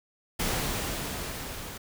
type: noise with level ramp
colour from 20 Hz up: pink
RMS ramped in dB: -28 to -40 dBFS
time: 0.39-1.78 s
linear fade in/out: 10 ms
effects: none